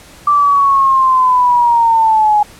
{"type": "linear sweep", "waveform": "sine", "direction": "down", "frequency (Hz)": [1174.7, 830], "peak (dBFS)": -7, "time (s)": [0.27, 2.43], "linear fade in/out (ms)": 5, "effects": ["pink hiss -39 dBFS RMS until 2.59 s", "low-pass 12000 Hz 12 dB/octave"]}